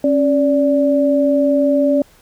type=tone pair together; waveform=sine; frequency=274 / 580.6 Hz; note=C#4 / D5; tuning=-20 / -20 cents; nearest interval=octave + minor second; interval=1300 cents; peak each=-14 dBFS; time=0.04-2.02 s; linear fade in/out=2 ms; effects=pink hiss -50 dBFS RMS until 2.21 s